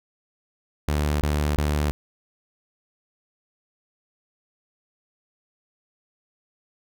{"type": "tone bursts", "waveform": "sawtooth", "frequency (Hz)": 74.2, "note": "D2", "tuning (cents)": 18, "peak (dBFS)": -17, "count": 3, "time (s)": [0.88, 1.91], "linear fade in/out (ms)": 0, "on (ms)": 330, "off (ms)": 20, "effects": []}